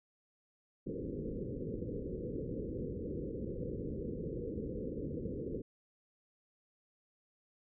white low-pass noise, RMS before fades -40 dBFS, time 0.86-5.62 s, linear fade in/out 10 ms, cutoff 510 Hz, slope 96 dB/octave, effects none

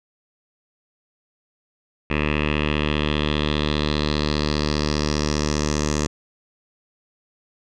10% pulse tone with low-pass filter sweep, 75 Hz, D2, 37 cents sharp, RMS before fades -22 dBFS, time 2.1-6.07 s, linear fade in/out 5 ms, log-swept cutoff 2500 to 6700 Hz, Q 4.2, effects none

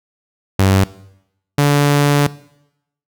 sawtooth tone pair in turn, 96.3 / 144.29 Hz, G2 / D3, -30 / -30 cents, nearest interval perfect fifth, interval 700 cents, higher second, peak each -6 dBFS, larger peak neither, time 0.59-0.84 / 1.58-2.27 s, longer second, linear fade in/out 5 ms, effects noise-tail reverb RT60 0.8 s tail -19 dB re dry

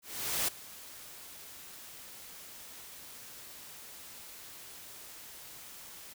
white noise with ADSR envelope, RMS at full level -30 dBFS, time 0.02-6.14 s, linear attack 460 ms, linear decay 8 ms, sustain -19 dB, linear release 19 ms, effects none

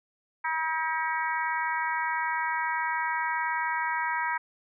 harmonic tone, 319.5 Hz, D#4, 46 cents sharp, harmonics 3 / 4 / 5 / 6 / 7, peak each -29 / -36 / -33 / -34 / -37 dBFS, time 0.44-4.38 s, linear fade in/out 10 ms, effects none

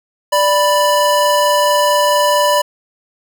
square tone pair together, 587.8 / 987.8 Hz, D5 / B5, +1 / 0 cents, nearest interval major sixth, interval 899 cents, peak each -14 dBFS, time 0.32-2.62 s, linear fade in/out 10 ms, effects none

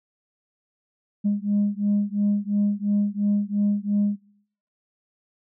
sine beating tone pair, 203.5 / 206.4 Hz, G#3 / G#3, -35 / -10 cents, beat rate 2.9 Hz, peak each -22 dBFS, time 1.24-4.17 s, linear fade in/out 20 ms, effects noise-tail reverb RT60 0.7 s tail -23 dB re dry + tanh soft clip ceiling -15 dBFS

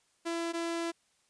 sawtooth tone pair in turn, 335.7 / 335.7 Hz, E4 / E4, +32 / +32 cents, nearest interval unison, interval 0 cents, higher neither, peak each -28 / -28 dBFS, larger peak neither, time 0.25-0.53 / 0.53-0.92 s, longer second, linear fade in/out 20 ms, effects white hiss -71 dBFS RMS until 1.29 s + resampled to 22050 Hz

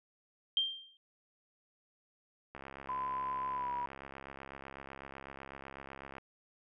sine tone with exponential decay, 3172 Hz, G7, 20 cents sharp, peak -25 dBFS, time 0.57-0.97 s, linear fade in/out 1 ms, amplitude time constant 86 ms
click train, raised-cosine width 0.5 ms, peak -31 dBFS, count 248, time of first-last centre 2.55-6.182 s, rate 68 Hz
sine tone with pitch glide, 1013 to 972.9 Hz, B5 to B5, +44 to -26 cents, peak -34 dBFS, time 2.89-3.86 s, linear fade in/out 2 ms, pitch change -70 cents, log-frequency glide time 3.51-3.73 s
effects none

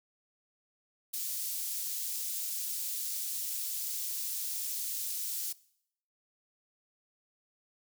white high-pass noise, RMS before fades -36 dBFS, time 1.13-5.53 s, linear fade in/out 10 ms, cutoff 5200 Hz, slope 12 dB/octave, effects noise-tail reverb RT60 0.7 s tail -21 dB re dry

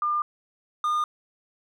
sine / triangle tone pair in turn, 1202 / 1216 Hz, D6 / D#6, +40 / -40 cents, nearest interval unison, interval 20 cents, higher second, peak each -22 / -20 dBFS, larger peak second, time 0.02-0.22 / 0.84-1.04 s, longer neither, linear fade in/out 2 ms, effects none

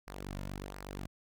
sawtooth tone with flanger, 48.26 Hz, G1, 26 cents flat, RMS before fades -43 dBFS, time 0.07-1.07 s, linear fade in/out 10 ms, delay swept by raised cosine 0.28 to 2.58 ms, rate 1.4 Hz, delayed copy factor -0.65, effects none

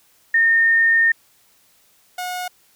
sine / sawtooth tone pair in turn, 1827 / 725 Hz, A#6 / F#5, -35 / -35 cents, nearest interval octave + major third, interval 1600 cents, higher first, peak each -12 / -21 dBFS, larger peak first, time 0.34-1.12 / 2.18-2.48 s, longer first, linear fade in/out 5 ms, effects white hiss -57 dBFS RMS until 2.75 s

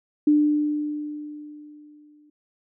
sine tone with exponential decay, 298.1 Hz, D4, 26 cents sharp, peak -13 dBFS, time 0.27-2.3 s, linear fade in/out 5 ms, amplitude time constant 440 ms, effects none

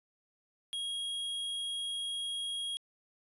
square tone, 3283 Hz, G#7, 21 cents flat, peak -35 dBFS, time 0.73-2.77 s, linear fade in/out 0 ms, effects resampled to 24000 Hz

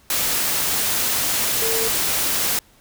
sine tone in noise, 451.2 Hz, A4, 44 cents sharp, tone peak -24 dBFS, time 1.62-1.88 s, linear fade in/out 2 ms, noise white, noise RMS -21 dBFS, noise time 0.1-2.59 s, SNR -6 dB, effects pink hiss -54 dBFS RMS until 2.8 s

